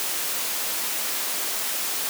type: high-pass noise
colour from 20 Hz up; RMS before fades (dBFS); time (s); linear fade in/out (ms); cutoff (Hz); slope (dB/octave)
white; -27; 0-2.09; 0; 270; 12
effects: none